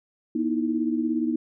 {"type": "tone cluster", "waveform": "sine", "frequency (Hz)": [240.8, 313.5, 330.5], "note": ["B3", "D#4", "E4"], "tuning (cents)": [-44, 13, 5], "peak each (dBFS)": [-26, -25, -31], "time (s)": [0.35, 1.36], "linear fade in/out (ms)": 5, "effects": []}